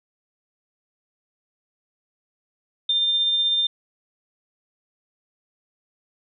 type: tone with tremolo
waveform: sine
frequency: 3600 Hz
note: A7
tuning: 39 cents sharp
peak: -17 dBFS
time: 2.89-3.67 s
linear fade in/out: 5 ms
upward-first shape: sine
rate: 16 Hz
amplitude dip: 25%
effects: none